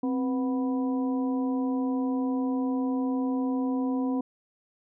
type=harmonic tone with a mistuned harmonic; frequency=246.6 Hz; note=B3; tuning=2 cents flat; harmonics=1 / 2 / 3 / 4; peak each=-25 / -36 / -40 / -40 dBFS; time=0.03-4.21 s; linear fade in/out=5 ms; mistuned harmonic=1; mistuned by=+100 cents; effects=none